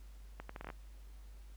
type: accelerating click train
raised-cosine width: 0.5 ms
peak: -29 dBFS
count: 8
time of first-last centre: 0.4-0.702 s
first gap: 94 ms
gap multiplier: 0.72
effects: added 50 Hz sine -50 dBFS peak until 1.56 s + pink hiss -67 dBFS RMS until 1.56 s